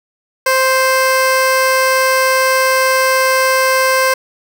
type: tone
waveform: 15% pulse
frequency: 523.3 Hz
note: C5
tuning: in tune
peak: -4 dBFS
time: 0.46-4.14 s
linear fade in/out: 5 ms
effects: none